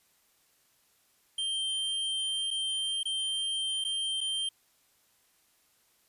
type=tone with dropouts; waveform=square; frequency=3149 Hz; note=G7; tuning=7 cents sharp; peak=-30 dBFS; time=1.38-4.49 s; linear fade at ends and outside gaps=5 ms; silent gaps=2.506-2.51 / 3.032-3.054 / 3.841-3.848 / 4.207-4.211 s; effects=white hiss -68 dBFS RMS until 6.08 s + resampled to 32000 Hz